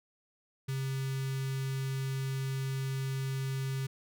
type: tone with notch filter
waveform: square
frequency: 134 Hz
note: C3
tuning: 42 cents sharp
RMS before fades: -34 dBFS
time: 0.68-3.87 s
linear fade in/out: 10 ms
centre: 680 Hz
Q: 0.57
effects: none